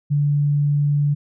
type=tone; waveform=sine; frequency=145.2 Hz; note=D3; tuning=19 cents flat; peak=-15 dBFS; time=0.1-1.15 s; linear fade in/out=20 ms; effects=none